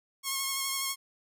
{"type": "tone with vibrato", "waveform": "5% pulse", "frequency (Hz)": 1085, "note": "C#6", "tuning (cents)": -37, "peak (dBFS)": -18, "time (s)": [0.23, 0.96], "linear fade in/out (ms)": 50, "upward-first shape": "sine", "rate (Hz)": 12, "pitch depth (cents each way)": 23, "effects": []}